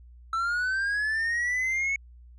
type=linear sweep; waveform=triangle; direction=up; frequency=1318.5 to 2217 Hz; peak=-23 dBFS; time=0.33-1.96 s; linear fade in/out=2 ms; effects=added 60 Hz sine -47 dBFS peak until 2.38 s + resampled to 22050 Hz